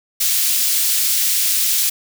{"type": "high-pass noise", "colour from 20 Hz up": "white", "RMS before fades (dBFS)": -17, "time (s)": [0.2, 1.9], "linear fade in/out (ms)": 10, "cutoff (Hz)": 3100, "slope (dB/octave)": 12, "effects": []}